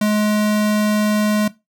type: tone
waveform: square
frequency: 211 Hz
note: G#3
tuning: 28 cents sharp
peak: -15 dBFS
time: 0.01-1.48 s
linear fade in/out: 5 ms
effects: noise-tail reverb RT60 0.2 s tail -17 dB re dry